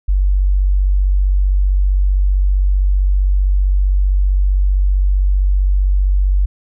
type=tone; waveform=sine; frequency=47.7 Hz; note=G1; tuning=47 cents flat; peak=-10 dBFS; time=0.08-6.46 s; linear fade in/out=10 ms; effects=none